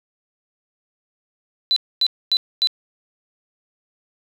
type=tone bursts; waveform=sine; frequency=4000 Hz; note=B7; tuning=21 cents sharp; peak=-14 dBFS; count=4; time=1.71-2.672 s; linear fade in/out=0 ms; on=53 ms; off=250 ms; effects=7-bit